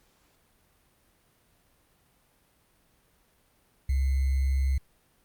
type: tone with sample-and-hold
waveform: sine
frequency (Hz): 66.9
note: C2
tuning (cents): +39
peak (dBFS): -22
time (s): 3.89-4.78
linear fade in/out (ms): 5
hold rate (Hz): 2100
effects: pink hiss -66 dBFS RMS until 5.24 s + Opus 48 kbps